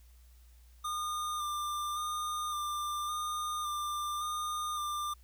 square tone with vibrato, 1205 Hz, D6, 44 cents sharp, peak -34 dBFS, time 0.84-5.14 s, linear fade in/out 10 ms, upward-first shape square, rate 0.89 Hz, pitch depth 19 cents each way, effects added 60 Hz sine -55 dBFS peak until 5.23 s + white hiss -68 dBFS RMS until 5.23 s

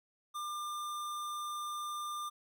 square tone, 1197 Hz, D6, 33 cents sharp, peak -38 dBFS, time 0.34-2.3 s, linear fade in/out 20 ms, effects none

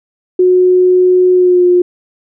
sine tone with pitch glide, 365.1 to 356.8 Hz, F#4 to F4, -23 to +37 cents, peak -5 dBFS, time 0.39-1.82 s, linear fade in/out 5 ms, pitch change -40 cents, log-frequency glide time 1.33-1.65 s, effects none

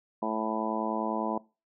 harmonic tone, 110 Hz, A2, in tune, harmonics 2 / 3 / 4 / 5 / 6 / 7 / 8 / 9, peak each -34 / -36 / -39 / -38 / -35 / -38 / -37 / -35 dBFS, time 0.22-1.38 s, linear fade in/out 5 ms, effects noise-tail reverb RT60 0.3 s tail -22 dB re dry

